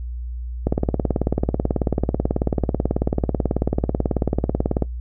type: click train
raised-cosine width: 2 ms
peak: -5 dBFS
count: 77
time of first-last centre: 0.67-4.823 s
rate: 18.3 Hz
effects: noise-tail reverb RT60 0.1 s tail -20 dB re dry + added 60 Hz sine -26 dBFS peak until 5 s